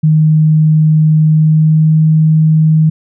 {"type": "tone with pitch glide", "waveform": "sine", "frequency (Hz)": [155.56, 157.1], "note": ["D#3", "D#3"], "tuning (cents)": [0, 17], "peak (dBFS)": -5, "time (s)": [0.03, 2.9], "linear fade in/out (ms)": 10, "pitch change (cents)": 17, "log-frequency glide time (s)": [1.25, 2.01], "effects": []}